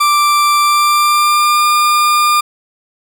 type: tone with pitch glide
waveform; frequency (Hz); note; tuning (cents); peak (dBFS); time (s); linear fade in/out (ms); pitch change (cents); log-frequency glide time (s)
40% pulse; 1176 to 1203.5; D6 to D6; +2 to +42; -8; 0-2.41; 10; +40; 0.6-1.65
effects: none